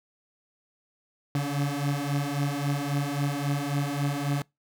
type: beating tone pair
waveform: 30% pulse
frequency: 140.8 / 144.5 Hz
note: C#3 / D3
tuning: +27 / -28 cents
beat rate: 3.7 Hz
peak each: -26 dBFS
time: 1.35-4.42 s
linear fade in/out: 2 ms
effects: noise-tail reverb RT60 0.2 s tail -25 dB re dry